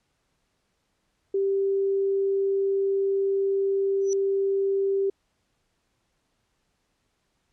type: tone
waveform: sine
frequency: 392 Hz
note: G4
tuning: in tune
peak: -21 dBFS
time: 1.34-5.1 s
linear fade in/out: 5 ms
type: tone with exponential growth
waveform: sine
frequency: 5920 Hz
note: F#8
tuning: in tune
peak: -28 dBFS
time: 4.01-4.13 s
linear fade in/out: 0 ms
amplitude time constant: 24 ms
effects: pink hiss -73 dBFS RMS until 7.52 s + low-pass 9000 Hz 12 dB/octave